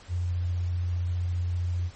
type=tone with vibrato; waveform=sine; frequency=88.2 Hz; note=F2; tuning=18 cents sharp; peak=-25 dBFS; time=0.08-1.91 s; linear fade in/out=50 ms; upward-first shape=triangle; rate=15 Hz; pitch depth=16 cents each way; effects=pink hiss -51 dBFS RMS until 1.95 s + MP3 32 kbps